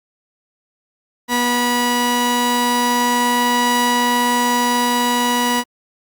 sawtooth tone pair together, 243.2 / 973 Hz, B3 / B5, -26 / -26 cents, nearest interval 2 octaves, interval 2400 cents, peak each -15 / -13 dBFS, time 1.28-5.64 s, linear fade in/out 50 ms, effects Opus 48 kbps

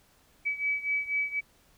sine beating tone pair, 2286 / 2290.1 Hz, D7 / D7, -47 / -44 cents, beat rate 4.1 Hz, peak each -29 / -32 dBFS, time 0.45-1.41 s, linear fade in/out 20 ms, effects pink hiss -63 dBFS RMS until 1.77 s

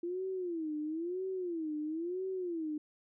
sine tone with vibrato, 338.2 Hz, E4, 44 cents sharp, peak -34 dBFS, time 0.03-2.78 s, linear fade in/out 5 ms, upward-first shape sine, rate 1 Hz, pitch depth 200 cents each way, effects none

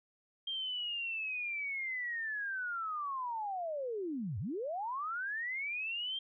sine linear two-way sweep, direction down then up, 3199 to 85.7 to 3199 Hz, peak -35 dBFS, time 0.47-6.19 s, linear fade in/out 5 ms, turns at 4.39 s, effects none

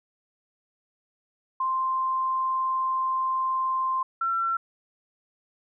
sine tone pair in turn, 1046.5 / 1352 Hz, C6 / E6, 0 / +43 cents, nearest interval major third, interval 443 cents, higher second, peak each -23 dBFS, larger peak neither, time 1.6-4.03 / 4.21-4.57 s, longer first, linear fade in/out 5 ms, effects none

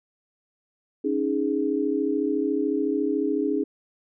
sine chord, C# suspended second, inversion none, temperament equal, 277.2 / 311.1 / 415.3 Hz, C#4 / D#4 / G#4, 0 / 0 / 0 cents, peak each -26 dBFS, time 1.04-3.64 s, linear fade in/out 10 ms, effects none

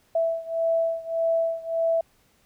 sine beating tone pair, 659.3 / 661 Hz, E5 / E5, 0 / +5 cents, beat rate 1.7 Hz, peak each -24 / -26 dBFS, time 0.15-2.01 s, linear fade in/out 5 ms, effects pink hiss -63 dBFS RMS until 2.45 s

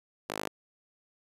sawtooth tone with high-pass filter, 52 Hz, G#1, 3 cents sharp, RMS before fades -37 dBFS, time 0.29-0.49 s, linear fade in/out 10 ms, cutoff 410 Hz, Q 0.81, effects resampled to 32000 Hz

